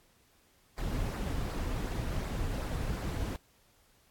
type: noise with flanger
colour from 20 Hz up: brown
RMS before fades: -34 dBFS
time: 0.78-3.36 s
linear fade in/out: 0 ms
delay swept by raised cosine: 0.3 to 5.5 ms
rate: 2.7 Hz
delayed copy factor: -0.5
effects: pink hiss -66 dBFS RMS until 4.1 s + AAC 64 kbps